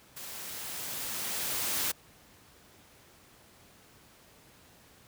white noise with level ramp, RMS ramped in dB -43 to -30 dBFS, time 0.16-1.92 s, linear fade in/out 10 ms, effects pink hiss -58 dBFS RMS until 5.07 s + high-pass 60 Hz 12 dB/octave

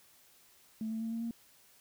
sine tone with pitch steps, 219.7 / 222.6 / 225.6 / 228.6 / 231.7 Hz, A3 / A3 / A3 / A#3 / A#3, -2 / +20 / +44 / -34 / -10 cents, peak -33 dBFS, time 0.81-1.31 s, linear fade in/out 2 ms, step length 100 ms, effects tanh soft clip ceiling -29 dBFS + white hiss -63 dBFS RMS until 1.8 s

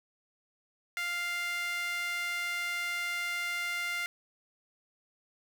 sawtooth tone with high-pass filter, 698.5 Hz, F5, in tune, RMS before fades -34 dBFS, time 0.97-4.06 s, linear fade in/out 0 ms, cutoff 1800 Hz, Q 8.2, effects none

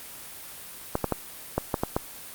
clicks, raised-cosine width 1 ms, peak -9 dBFS, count 7, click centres 0.954 / 1.043 / 1.123 / 1.58 / 1.742 / 1.835 / 1.965 s, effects white hiss -42 dBFS RMS until 2.34 s + Opus 32 kbps

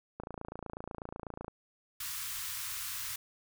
click train, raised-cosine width 1 ms, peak -26 dBFS, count 37, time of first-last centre 0.2-1.481 s, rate 28.1 Hz
white band-stop noise, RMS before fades -39 dBFS, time 2-3.16 s, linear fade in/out 5 ms, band 130 to 1000 Hz, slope 48 dB/octave
effects none

